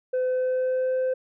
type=tone with pitch glide; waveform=sine; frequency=509 to 515.8 Hz; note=C5 to C5; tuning=-48 to -25 cents; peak=-19 dBFS; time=0.13-1.14 s; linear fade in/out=10 ms; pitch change=+23 cents; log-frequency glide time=0.27-0.95 s; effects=tanh soft clip ceiling -21 dBFS